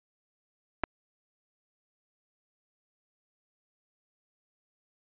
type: clicks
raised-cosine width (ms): 0.5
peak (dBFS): -13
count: 2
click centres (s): 0.836 / 0.839
effects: resampled to 8000 Hz